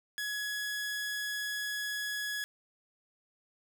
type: tone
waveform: sawtooth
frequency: 1682 Hz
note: G#6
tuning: 22 cents sharp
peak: -30 dBFS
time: 0.18-2.44 s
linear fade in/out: 0 ms
effects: none